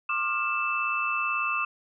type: tone cluster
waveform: sine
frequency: 1078 / 1196 / 1399 / 2643 Hz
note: C#6 / D6 / F6 / E7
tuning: -49 / +31 / +3 / +4 cents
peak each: -34 / -29 / -35 / -28 dBFS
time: 0.09-1.65 s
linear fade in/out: 5 ms
effects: none